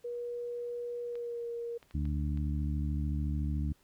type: tone with pitch glide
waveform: sine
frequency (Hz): 480.2 to 469.8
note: B4 to A#4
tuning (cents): -49 to +13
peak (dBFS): -35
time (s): 0.04-1.78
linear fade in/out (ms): 10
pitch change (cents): -38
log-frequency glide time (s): 1.02-1.47
type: clicks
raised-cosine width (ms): 0.3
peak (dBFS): -38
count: 5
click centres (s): 1.155 / 1.828 / 1.91 / 2.054 / 2.374
type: harmonic tone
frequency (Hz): 73.7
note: D2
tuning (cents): +7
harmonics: 1 / 2 / 3 / 4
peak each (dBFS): -31 / -36 / -40 / -42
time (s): 1.94-3.73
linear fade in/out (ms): 10
effects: pink hiss -68 dBFS RMS until 3.83 s